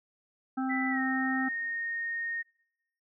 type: harmonic tone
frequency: 262.1 Hz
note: C4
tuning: 3 cents sharp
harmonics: 1 / 3 / 5 / 6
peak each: -29 / -36 / -39 / -46 dBFS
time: 0.57-1.49 s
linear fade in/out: 10 ms
type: tone with pitch glide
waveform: sine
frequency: 1983 to 1850.2 Hz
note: B6 to A#6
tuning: +7 to -13 cents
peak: -31 dBFS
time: 0.69-2.43 s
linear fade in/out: 20 ms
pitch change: -120 cents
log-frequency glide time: 0.9-1 s
effects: noise-tail reverb RT60 0.8 s tail -24 dB re dry